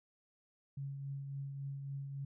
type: tone with tremolo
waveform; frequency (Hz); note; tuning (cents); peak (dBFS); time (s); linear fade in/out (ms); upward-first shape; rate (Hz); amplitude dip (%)
sine; 138.59; C#3; 0; -38; 0.77-2.25; 5; triangle; 3.6; 40
effects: none